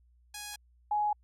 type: tone pair in turn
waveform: 5% pulse / sine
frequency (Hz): 830.6 / 836.9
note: G#5 / G#5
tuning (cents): 0 / +13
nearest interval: unison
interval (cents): 13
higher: second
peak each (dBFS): -28 / -26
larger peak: second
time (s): 0.34-0.56 / 0.91-1.13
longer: neither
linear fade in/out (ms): 5
effects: added 60 Hz sine -61 dBFS peak until 1.23 s + AAC 64 kbps